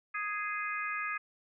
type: harmonic tone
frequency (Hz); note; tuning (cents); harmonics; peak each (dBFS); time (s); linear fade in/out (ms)
415.3; G#4; 0; 3 / 4 / 5 / 6; -37 / -38 / -39 / -40; 0.14-1.18; 10
effects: none